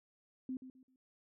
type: tone with echo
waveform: sine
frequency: 258.6 Hz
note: C4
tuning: 20 cents flat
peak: -37 dBFS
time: 0.49-0.57 s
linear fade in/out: 2 ms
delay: 130 ms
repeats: 3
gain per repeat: -11 dB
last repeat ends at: 0.96 s
effects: none